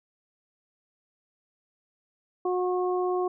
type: harmonic tone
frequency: 363.2 Hz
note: F#4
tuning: 32 cents flat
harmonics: 1 / 2 / 3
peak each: -25 / -31 / -34 dBFS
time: 2.45-3.28 s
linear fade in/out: 5 ms
effects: none